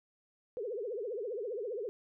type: tone with vibrato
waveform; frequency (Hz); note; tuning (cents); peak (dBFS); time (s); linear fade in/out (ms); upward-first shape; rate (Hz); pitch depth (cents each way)
sine; 447.8; A4; +30; -35; 0.57-1.89; 0; triangle; 15; 280
effects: none